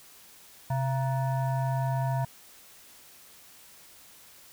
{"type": "tone with frequency modulation", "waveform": "sine", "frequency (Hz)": 130.81, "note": "C3", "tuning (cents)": 0, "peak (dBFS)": -25, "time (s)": [0.7, 2.25], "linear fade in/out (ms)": 5, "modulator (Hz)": 809, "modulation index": 0.73, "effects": ["white hiss -53 dBFS RMS until 4.52 s"]}